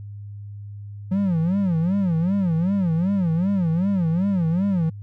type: tone with vibrato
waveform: triangle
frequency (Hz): 180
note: F#3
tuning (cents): -47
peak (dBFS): -16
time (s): 1.11-4.9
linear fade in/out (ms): 10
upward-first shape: sine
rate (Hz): 2.6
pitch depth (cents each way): 200
effects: added 102 Hz sine -33 dBFS peak until 5.02 s

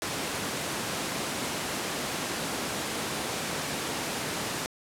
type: high-pass noise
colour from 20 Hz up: pink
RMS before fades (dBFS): -32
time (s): 0.02-4.66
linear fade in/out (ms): 0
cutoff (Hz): 160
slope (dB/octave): 12
effects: low-pass 11000 Hz 12 dB/octave

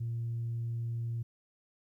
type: tone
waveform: sine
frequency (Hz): 116.54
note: A#2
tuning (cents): 0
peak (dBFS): -31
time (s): 0-1.23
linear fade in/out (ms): 10
effects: tanh soft clip ceiling -29 dBFS + 12-bit

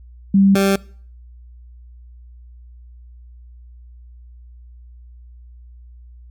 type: tone pair in turn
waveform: sine / 20% pulse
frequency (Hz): 196 / 196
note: G3 / G3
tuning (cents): 0 / 0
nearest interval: unison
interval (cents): 0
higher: neither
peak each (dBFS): -9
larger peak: neither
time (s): 0.34-0.55 / 0.55-0.76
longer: neither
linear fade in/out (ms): 5
effects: noise-tail reverb RT60 0.5 s tail -23 dB re dry + added 60 Hz sine -39 dBFS peak until 6.3 s

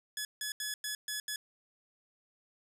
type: tone bursts at uneven times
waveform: 10% pulse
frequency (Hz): 1700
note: G#6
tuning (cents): +40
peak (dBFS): -26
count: 6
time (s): 0.17-0.25 / 0.41-0.52 / 0.6-0.74 / 0.84-0.95 / 1.08-1.2 / 1.28-1.36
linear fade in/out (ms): 2
effects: none

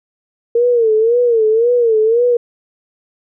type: tone with vibrato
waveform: sine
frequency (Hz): 460.2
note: A#4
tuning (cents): -22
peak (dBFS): -9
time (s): 0.55-2.37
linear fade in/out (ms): 5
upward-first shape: sine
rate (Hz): 1.9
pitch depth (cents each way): 110
effects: none

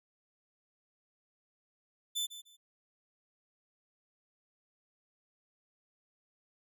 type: tone with echo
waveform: sawtooth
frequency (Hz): 3520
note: A7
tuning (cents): 0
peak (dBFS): -29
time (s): 2.15-2.27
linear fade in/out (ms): 20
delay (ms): 150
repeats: 2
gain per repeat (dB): -13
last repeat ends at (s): 2.57
effects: none

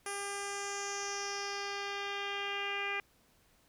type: tone with low-pass filter sweep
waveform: 10% pulse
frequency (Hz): 401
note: G4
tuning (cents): +39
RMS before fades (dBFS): -38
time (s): 0.06-3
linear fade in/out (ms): 2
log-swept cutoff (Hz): 10000 to 2400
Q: 3.7
effects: pink hiss -68 dBFS RMS until 3.68 s

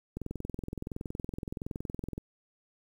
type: click train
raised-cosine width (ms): 3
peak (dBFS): -23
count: 44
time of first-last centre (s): 0.17-2.179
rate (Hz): 21.4
effects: 9-bit

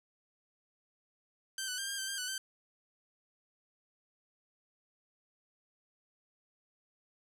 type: tone with pitch steps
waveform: 10% pulse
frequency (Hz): 1559 / 1492 / 1588 / 1606 / 1556 / 1594 / 1489 / 1551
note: G6 / F#6 / G6 / G6 / G6 / G6 / F#6 / G6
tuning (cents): -10 / +14 / +22 / +41 / -13 / +28 / +11 / -19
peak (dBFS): -27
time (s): 1.58-2.38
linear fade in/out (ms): 2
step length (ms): 100
effects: none

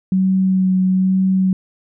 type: tone with vibrato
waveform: sine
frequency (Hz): 187.7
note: F#3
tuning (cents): +25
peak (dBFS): -12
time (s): 0.12-1.53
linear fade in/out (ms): 2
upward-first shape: sine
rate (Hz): 1.1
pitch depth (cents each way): 14
effects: none

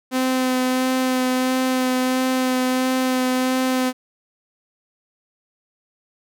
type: tone with vibrato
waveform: sawtooth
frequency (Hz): 256.7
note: C4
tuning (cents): -33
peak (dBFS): -14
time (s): 0.11-3.93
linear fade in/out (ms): 50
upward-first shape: sine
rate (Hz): 1.5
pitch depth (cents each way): 13
effects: none

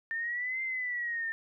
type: exponential two-way sweep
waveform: sine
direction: up then down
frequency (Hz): 1797 to 2093 to 1797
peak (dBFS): -31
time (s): 0.11-1.32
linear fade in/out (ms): 0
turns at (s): 0.62
effects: none

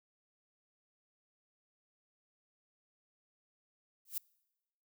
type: noise with exponential growth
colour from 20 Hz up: violet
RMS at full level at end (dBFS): -32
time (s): 4.05-4.18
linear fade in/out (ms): 5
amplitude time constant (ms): 27
effects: noise-tail reverb RT60 1.0 s tail -26 dB re dry

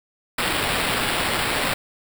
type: noise with sample-and-hold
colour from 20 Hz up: white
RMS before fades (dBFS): -23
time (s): 0.38-1.74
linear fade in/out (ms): 5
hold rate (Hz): 6300
effects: none

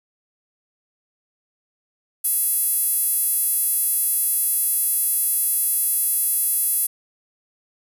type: tone with high-pass filter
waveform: sawtooth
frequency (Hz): 670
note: E5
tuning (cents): +28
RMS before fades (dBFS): -21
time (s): 2.24-6.87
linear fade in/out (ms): 10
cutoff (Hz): 11000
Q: 7.4
effects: none

